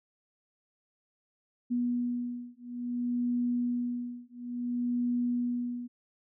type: beating tone pair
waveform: sine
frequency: 242.8 / 243.38 Hz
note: B3 / B3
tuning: -29 / -25 cents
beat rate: 0.58 Hz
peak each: -32 / -32 dBFS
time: 1.7-5.88 s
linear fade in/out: 20 ms
effects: none